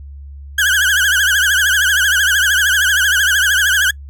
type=tone with vibrato; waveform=35% pulse; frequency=1568 Hz; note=G6; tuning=in tune; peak=-9 dBFS; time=0.58-3.91 s; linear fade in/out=5 ms; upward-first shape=triangle; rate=13 Hz; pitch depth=160 cents each way; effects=noise-tail reverb RT60 0.1 s tail -26 dB re dry + added 70 Hz sine -30 dBFS peak until 4.09 s